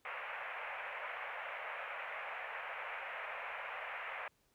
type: band-pass noise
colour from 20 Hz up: white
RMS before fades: -44 dBFS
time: 0.05-4.28 s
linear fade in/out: 2 ms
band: 510 to 2500 Hz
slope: 48 dB/octave
effects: pink hiss -75 dBFS RMS until 4.54 s